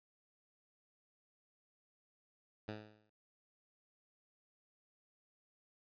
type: tone with exponential decay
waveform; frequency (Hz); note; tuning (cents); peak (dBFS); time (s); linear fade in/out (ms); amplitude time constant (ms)
10% pulse; 106.9; A2; -49; -32; 2.68-3.1; 5; 91
effects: resampled to 11025 Hz